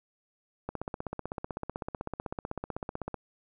click train, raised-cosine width 1 ms, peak -20 dBFS, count 40, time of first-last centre 0.69-3.143 s, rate 15.9 Hz, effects none

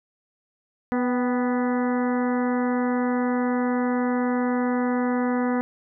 harmonic tone with a mistuned harmonic, 246.9 Hz, B3, in tune, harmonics 1 / 2 / 3 / 4 / 5 / 6 / 7 / 8, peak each -22 / -28 / -32 / -34 / -36 / -38 / -39 / -40 dBFS, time 0.92-5.61 s, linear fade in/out 0 ms, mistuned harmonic 3, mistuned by +45 cents, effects none

